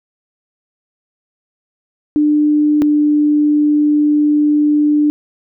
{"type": "tone pair in turn", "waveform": "sine", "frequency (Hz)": [298.8, 297.3], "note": ["D4", "D4"], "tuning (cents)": [30, 21], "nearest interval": "unison", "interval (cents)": 9, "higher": "first", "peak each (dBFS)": -9, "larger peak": "neither", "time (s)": [[2.16, 2.82], [2.82, 5.1]], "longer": "second", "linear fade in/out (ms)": 0, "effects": []}